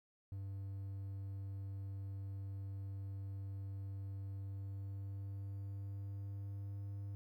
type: tone with pitch glide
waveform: triangle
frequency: 98 to 99.89 Hz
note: G2 to G2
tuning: 0 to +33 cents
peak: -40 dBFS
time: 0.32-7.15 s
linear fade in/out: 0 ms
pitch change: +33 cents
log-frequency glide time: 4.38-6.98 s
effects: 13-bit